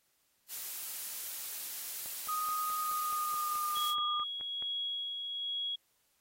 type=noise; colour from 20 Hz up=blue; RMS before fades=-40 dBFS; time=0.48-3.95 s; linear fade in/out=50 ms
type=click train; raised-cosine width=0.5 ms; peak=-37 dBFS; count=13; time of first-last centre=2.06-4.624 s; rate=4.68 Hz
type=tone with pitch glide; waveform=sine; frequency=1244.5 to 1211.2 Hz; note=D#6 to D#6; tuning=0 to -47 cents; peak=-32 dBFS; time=2.28-4.24 s; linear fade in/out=10 ms; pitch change=-47 cents; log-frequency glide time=2.78-3.65 s
type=tone with tremolo; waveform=sine; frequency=3322 Hz; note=G#7; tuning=in tune; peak=-33 dBFS; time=3.75-5.76 s; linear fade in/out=10 ms; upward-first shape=sine; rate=1.2 Hz; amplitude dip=35%
effects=white hiss -74 dBFS RMS until 6.2 s + AAC 48 kbps